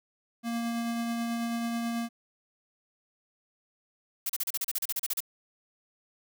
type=tone with tremolo; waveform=square; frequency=233.1 Hz; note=A#3; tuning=in tune; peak=-29 dBFS; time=0.43-2.09 s; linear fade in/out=50 ms; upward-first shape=triangle; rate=9.2 Hz; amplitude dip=25%
type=noise bursts; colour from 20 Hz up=blue; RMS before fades=-30 dBFS; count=14; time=4.26-5.205 s; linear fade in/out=5 ms; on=35 ms; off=35 ms
effects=none